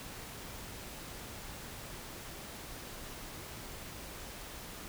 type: silence
effects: pink hiss -46 dBFS RMS until 4.88 s